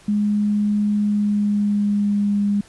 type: tone with pitch glide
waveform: sine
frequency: 207.7 to 203.4 Hz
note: G#3 to G#3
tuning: 0 to -36 cents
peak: -16 dBFS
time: 0.08-2.61 s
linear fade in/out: 5 ms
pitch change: -36 cents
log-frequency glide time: 0.96-2.46 s
effects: pink hiss -49 dBFS RMS until 2.68 s + resampled to 24000 Hz